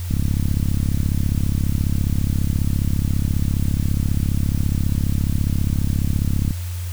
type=click train; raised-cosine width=5 ms; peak=-8 dBFS; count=223; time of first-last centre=0.11-6.508 s; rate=34.7 Hz; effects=added 88 Hz sine -24 dBFS peak until 6.92 s + white hiss -39 dBFS RMS until 6.92 s